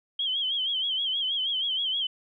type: tone with vibrato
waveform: sine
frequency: 3174 Hz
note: G7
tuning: 21 cents sharp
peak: -25 dBFS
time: 0.19-2.07 s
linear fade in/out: 5 ms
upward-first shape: sine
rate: 6.3 Hz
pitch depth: 91 cents each way
effects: none